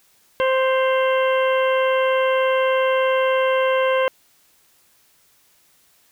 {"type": "harmonic tone with a mistuned harmonic", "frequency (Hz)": 523.3, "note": "C5", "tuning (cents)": 0, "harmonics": [1, 2, 3, 4, 5, 6], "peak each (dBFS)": [-17, -23, -27, -29, -31, -33], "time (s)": [0.4, 4.08], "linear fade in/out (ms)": 0, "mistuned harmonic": 5, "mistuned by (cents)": 70, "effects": ["white hiss -58 dBFS RMS until 6.11 s"]}